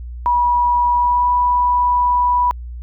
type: tone with pitch glide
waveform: sine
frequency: 970 to 981.8 Hz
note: B5 to B5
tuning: -31 to -10 cents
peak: -12 dBFS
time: 0.26-2.51 s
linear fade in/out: 0 ms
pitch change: +21 cents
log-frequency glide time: 0.94-1.3 s
effects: added 60 Hz sine -27 dBFS peak until 2.82 s